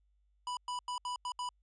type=tone bursts at uneven times; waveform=square; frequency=987.8 Hz; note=B5; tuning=in tune; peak=-36 dBFS; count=6; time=0.47-0.57 / 0.68-0.79 / 0.88-0.98 / 1.05-1.16 / 1.25-1.32 / 1.39-1.49 s; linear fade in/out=2 ms; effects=added 50 Hz sine -69 dBFS peak until 1.62 s + resampled to 22050 Hz